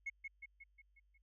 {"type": "tone with echo", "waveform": "sine", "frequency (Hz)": 2179, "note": "C#7", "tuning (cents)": -30, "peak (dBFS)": -37, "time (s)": [0.06, 0.1], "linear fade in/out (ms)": 10, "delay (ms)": 180, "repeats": 6, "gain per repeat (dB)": -5, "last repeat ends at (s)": 1.18, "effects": ["tanh soft clip ceiling -36 dBFS", "added 50 Hz sine -70 dBFS peak until 1.22 s"]}